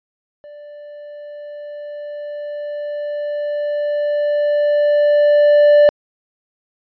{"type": "tone with level ramp", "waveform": "triangle", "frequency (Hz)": 588, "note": "D5", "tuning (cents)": 2, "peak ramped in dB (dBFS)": [-33, -4], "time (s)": [0.44, 5.89], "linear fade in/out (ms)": 0, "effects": ["resampled to 11025 Hz"]}